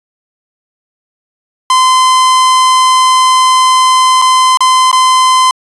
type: tone with dropouts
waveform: 45% pulse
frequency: 1030 Hz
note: C6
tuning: 28 cents flat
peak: -5 dBFS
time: 1.7-5.51 s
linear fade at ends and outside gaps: 2 ms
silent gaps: 4.217-4.221 / 4.573-4.606 / 4.915-4.928 s
effects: resampled to 24000 Hz